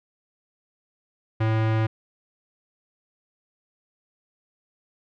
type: tone with low-pass filter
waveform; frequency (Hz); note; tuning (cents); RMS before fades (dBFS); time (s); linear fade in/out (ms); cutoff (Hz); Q
square; 110.6; A2; +9; -22; 1.4-1.87; 10; 2300; 1
effects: none